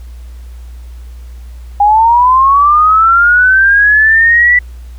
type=linear sweep; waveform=sine; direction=up; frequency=807 to 1975.5 Hz; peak=-4 dBFS; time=1.8-4.59 s; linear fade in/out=5 ms; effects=added 60 Hz sine -26 dBFS peak until 4.98 s + pink hiss -47 dBFS RMS until 4.98 s